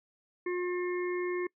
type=harmonic tone; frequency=357.5 Hz; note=F4; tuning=41 cents sharp; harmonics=1 / 3 / 5 / 6; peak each=-30 / -42 / -44 / -42 dBFS; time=0.46-1.47 s; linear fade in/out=5 ms; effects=noise-tail reverb RT60 0.1 s tail -24 dB re dry